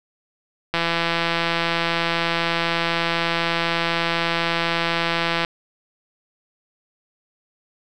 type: click train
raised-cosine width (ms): 0.3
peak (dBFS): -5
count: 792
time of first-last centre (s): 0.74-5.448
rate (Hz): 168
effects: none